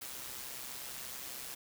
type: noise with amplitude modulation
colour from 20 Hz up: white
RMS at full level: -42 dBFS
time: 0.01-1.55 s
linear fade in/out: 10 ms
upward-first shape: sine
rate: 129 Hz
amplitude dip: 50%
effects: none